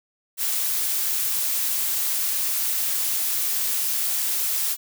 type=noise; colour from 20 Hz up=blue; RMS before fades=-24 dBFS; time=0.37-4.77 s; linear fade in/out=50 ms; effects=none